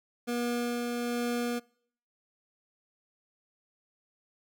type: tone with tremolo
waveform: 25% pulse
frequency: 240 Hz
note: B3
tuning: 49 cents flat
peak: -25 dBFS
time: 0.27-1.6 s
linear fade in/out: 20 ms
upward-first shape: sine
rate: 1.2 Hz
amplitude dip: 25%
effects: noise-tail reverb RT60 0.6 s tail -25 dB re dry